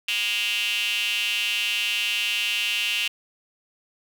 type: tone with high-pass filter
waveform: square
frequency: 110 Hz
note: A2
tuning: in tune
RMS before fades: -25 dBFS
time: 0.08-3.08 s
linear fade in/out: 5 ms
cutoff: 2800 Hz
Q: 7.9
effects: none